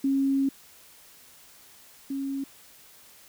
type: tone pair in turn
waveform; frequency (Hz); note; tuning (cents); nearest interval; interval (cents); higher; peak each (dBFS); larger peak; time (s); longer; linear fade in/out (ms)
sine; 272.6 / 273.9; C#4 / C#4; -29 / -21; unison; 8; second; -21 / -28; first; 0.04-0.49 / 2.1-2.44; first; 5
effects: white hiss -53 dBFS RMS until 3.28 s